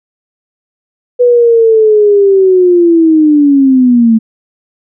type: linear sweep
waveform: sine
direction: down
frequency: 493.9 to 220 Hz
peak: -3 dBFS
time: 1.19-4.19 s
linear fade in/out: 20 ms
effects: none